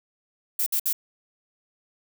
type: noise bursts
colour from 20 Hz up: violet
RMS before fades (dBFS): -24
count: 3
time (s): 0.59-0.93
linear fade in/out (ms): 5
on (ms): 74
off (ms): 59
effects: none